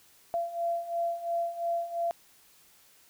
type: beating tone pair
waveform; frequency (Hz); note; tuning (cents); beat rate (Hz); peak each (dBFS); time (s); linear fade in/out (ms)
sine; 680 / 682.9; F5 / F5; -46 / -39; 2.9; -34 / -30; 0.34-2.11; 0
effects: white hiss -60 dBFS RMS until 3.09 s